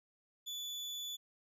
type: tone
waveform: 35% pulse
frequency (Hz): 3464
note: A7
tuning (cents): -28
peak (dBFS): -38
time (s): 0.46-1.17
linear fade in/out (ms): 20
effects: resampled to 32000 Hz